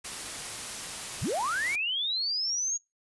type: noise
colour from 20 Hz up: white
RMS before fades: -37 dBFS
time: 0.04-1.76 s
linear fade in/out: 10 ms
type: linear sweep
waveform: sine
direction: up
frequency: 41.2 to 6700 Hz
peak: -27 dBFS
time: 1.21-2.78 s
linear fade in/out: 20 ms
effects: noise-tail reverb RT60 0.2 s tail -23 dB re dry + resampled to 24000 Hz